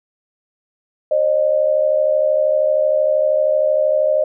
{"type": "tone pair together", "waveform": "sine", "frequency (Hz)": [537.1, 610], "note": ["C5", "D#5"], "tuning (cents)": [45, -34], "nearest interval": "major second", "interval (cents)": 221, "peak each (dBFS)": [-18, -14], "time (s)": [1.11, 4.24], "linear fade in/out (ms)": 5, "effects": []}